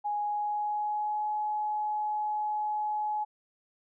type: tone with pitch glide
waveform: sine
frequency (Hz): 830.6 to 846.1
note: G#5 to G#5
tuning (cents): 0 to +32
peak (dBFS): -28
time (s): 0.04-3.25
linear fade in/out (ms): 20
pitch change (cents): +32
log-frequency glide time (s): 0.2-1.28
effects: none